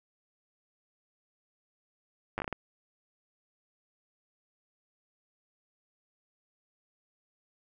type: slowing click train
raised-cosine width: 0.5 ms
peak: -18 dBFS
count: 7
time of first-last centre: 2.38-2.527 s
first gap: 9 ms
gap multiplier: 1.4
effects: none